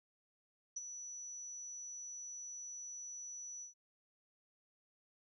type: tone with ADSR envelope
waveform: sine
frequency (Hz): 5920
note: F#8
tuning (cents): 0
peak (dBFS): -37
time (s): 0.76-3.74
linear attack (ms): 9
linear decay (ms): 26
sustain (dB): -8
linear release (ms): 120
effects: none